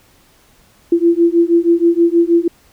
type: beating tone pair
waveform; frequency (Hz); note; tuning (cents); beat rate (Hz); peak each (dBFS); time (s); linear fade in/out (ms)
sine; 336.4 / 342.7; E4 / F4; +35 / -33; 6.3; -12; 0.92-2.48; 5
effects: pink hiss -51 dBFS RMS until 2.72 s